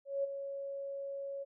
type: tone with ADSR envelope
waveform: sine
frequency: 554.4 Hz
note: C#5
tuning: in tune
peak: -29 dBFS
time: 0.05-1.45 s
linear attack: 190 ms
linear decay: 15 ms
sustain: -9 dB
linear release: 27 ms
effects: none